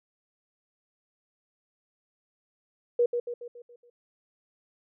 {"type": "tone with echo", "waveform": "sine", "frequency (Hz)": 480.4, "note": "B4", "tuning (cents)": -48, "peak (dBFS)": -19, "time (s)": [2.99, 3.06], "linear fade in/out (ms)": 5, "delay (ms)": 140, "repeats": 6, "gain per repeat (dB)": -6, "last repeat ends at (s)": 3.9, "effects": []}